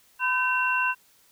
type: tone cluster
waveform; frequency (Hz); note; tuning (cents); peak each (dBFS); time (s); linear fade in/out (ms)
sine; 1007 / 1537 / 2726; B5 / G6 / F7; +33 / -35 / -43; -26; 0.19-0.95; 50
effects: white hiss -60 dBFS RMS until 1.31 s